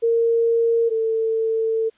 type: tone pair in turn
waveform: sine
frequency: 461.6 / 447.2 Hz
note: A#4 / A4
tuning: -17 / +28 cents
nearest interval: minor second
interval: 55 cents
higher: first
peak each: -15 / -18 dBFS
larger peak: first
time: 0.02-0.9 / 0.9-1.9 s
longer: second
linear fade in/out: 20 ms
effects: white hiss -60 dBFS RMS until 1.97 s + resampled to 8000 Hz